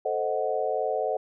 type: chord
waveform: sine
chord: A diminished seventh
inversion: none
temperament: equal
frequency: 440 / 523.3 / 622.3 / 740 Hz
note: A4 / C5 / Eb5 / Gb5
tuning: 0 / 0 / 0 / 0 cents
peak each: -30 dBFS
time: 0.05-1.17 s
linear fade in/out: 5 ms
effects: none